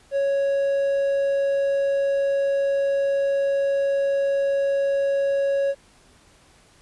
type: tone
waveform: triangle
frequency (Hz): 554.4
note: C#5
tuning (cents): 0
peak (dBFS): -17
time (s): 0.11-5.75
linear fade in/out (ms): 50
effects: pink hiss -55 dBFS RMS until 6.81 s + resampled to 24000 Hz